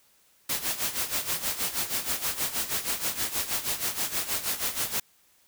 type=noise with tremolo; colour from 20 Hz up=white; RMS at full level=-27 dBFS; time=0.49-5 s; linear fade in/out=5 ms; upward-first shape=sine; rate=6.3 Hz; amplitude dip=75%; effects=white hiss -63 dBFS RMS until 5.47 s